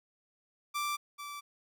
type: tone pair in turn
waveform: sawtooth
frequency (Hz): 1174.7 / 1162.5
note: D6 / D6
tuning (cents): 0 / -18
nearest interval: unison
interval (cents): 18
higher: first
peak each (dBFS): -28 / -37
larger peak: first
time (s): 0.74-0.97 / 1.18-1.41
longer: neither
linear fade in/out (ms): 20
effects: none